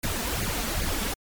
pink noise with flanger, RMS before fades -28 dBFS, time 0.03-1.14 s, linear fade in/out 5 ms, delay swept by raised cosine 0.44 to 4.54 ms, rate 2.5 Hz, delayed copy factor +0.75, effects MP3 96 kbps

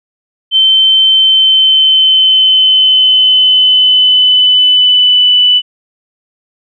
sine tone with pitch glide, 3093 to 2982 Hz, G7 to F#7, -24 to +13 cents, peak -4 dBFS, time 0.51-5.62 s, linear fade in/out 50 ms, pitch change -63 cents, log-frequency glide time 1.11-5.38 s, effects none

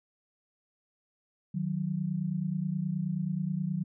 sine tone pair together, 155.56 / 184.99 Hz, D#3 / F#3, 0 / 0 cents, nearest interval minor third, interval 300 cents, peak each -32 / -31 dBFS, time 1.54-3.84 s, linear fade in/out 10 ms, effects none

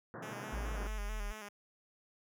pink band-pass noise, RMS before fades -46 dBFS, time 0.14-0.87 s, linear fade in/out 0 ms, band 110 to 1800 Hz, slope 96 dB/octave
5% pulse tone with vibrato, 210 Hz, G#3, 19 cents sharp, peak -34 dBFS, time 0.22-1.49 s, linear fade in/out 10 ms, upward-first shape square, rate 4.6 Hz, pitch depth 47 cents each way
sine exponential sweep, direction down, 58.27 to 38.89 Hz, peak -36 dBFS, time 0.52-1.33 s, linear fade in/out 20 ms
effects none

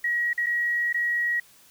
sine tone with dropouts, 1906 Hz, A#6, 38 cents sharp, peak -22 dBFS, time 0.04-1.4 s, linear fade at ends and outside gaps 5 ms, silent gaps 0.332-0.377 / 0.462-0.466 / 0.928-0.943 s, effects white hiss -55 dBFS RMS until 1.7 s

